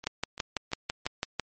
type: two click trains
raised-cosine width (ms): 0.2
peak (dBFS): -11 / -24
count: 9 / 4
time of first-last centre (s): 0.07-1.397 / 0.04-1.057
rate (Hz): 6.03 / 2.95
effects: MP3 32 kbps